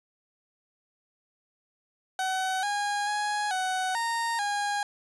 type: tone with pitch steps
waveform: 30% pulse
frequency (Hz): 754 / 819 / 833 / 747 / 926 / 818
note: F#5 / G#5 / G#5 / F#5 / A#5 / G#5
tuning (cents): +32 / -24 / +5 / +16 / -12 / -26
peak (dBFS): -24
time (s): 2.19-4.83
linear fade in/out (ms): 2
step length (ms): 440
effects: resampled to 24000 Hz + 9-bit